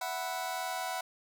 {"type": "chord", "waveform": "sawtooth", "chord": "E suspended second", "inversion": "none", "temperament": "just", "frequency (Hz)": [659.3, 741.7, 988.9], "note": ["E5", "F#5", "B5"], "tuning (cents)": [0, 4, 2], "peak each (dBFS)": [-37, -32, -35], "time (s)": [0.01, 1.01], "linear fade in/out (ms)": 5, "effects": []}